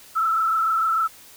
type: tone with frequency modulation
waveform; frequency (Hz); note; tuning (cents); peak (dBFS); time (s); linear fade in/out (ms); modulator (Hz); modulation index
sine; 1318.5; E6; 0; -18; 0.15-1.08; 20; 26.8; 1.4
effects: white hiss -47 dBFS RMS until 1.36 s